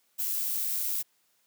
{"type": "noise with amplitude modulation", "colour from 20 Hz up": "violet", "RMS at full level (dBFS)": -29, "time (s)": [0.18, 1.03], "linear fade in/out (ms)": 20, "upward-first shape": "sine", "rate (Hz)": 101, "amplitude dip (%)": 30, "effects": ["white hiss -70 dBFS RMS until 1.46 s", "high-pass 150 Hz 12 dB/octave"]}